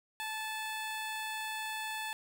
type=tone; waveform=15% pulse; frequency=872 Hz; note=A5; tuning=16 cents flat; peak=-30 dBFS; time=0.2-2.13 s; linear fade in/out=0 ms; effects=none